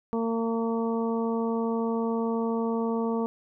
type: harmonic tone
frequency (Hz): 228.2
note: A#3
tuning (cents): -37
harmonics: 1 / 2 / 3 / 4 / 5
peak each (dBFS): -27 / -29 / -38 / -36 / -39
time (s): 0.13-3.26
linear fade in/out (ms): 0
effects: none